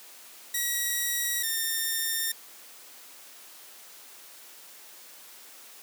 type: tone pair in turn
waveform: 5% pulse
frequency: 1918 / 1814.3 Hz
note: A#6 / A#6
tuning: +49 / -47 cents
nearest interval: minor second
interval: 96 cents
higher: first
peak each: -16 dBFS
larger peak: neither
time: 0.54-1.43 / 1.43-2.32 s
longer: neither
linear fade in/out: 5 ms
effects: white hiss -49 dBFS RMS until 5.82 s + high-pass 300 Hz 12 dB/octave